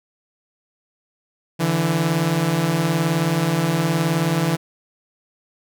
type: beating tone pair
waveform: sawtooth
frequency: 146.83 / 165.83 Hz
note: D3 / E3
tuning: 0 / +11 cents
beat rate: 19 Hz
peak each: -19 / -15 dBFS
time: 1.59-4.57 s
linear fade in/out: 20 ms
effects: none